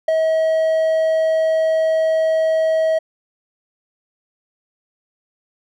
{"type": "tone with ADSR envelope", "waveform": "triangle", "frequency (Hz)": 640, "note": "D#5", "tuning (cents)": 49, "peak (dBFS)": -8, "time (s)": [0.08, 2.99], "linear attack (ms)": 6, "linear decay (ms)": 6, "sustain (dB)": -4, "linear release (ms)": 11, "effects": []}